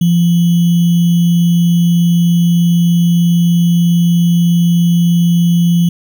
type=tone with sample-and-hold; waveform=sine; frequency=171.6 Hz; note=F3; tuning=30 cents flat; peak=-7 dBFS; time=0.01-5.89 s; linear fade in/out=5 ms; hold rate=3150 Hz; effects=none